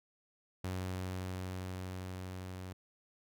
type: tone with level ramp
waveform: sawtooth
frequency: 92.5 Hz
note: F#2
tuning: in tune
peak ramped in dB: -32 to -39 dBFS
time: 0.64-2.73 s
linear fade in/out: 5 ms
effects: none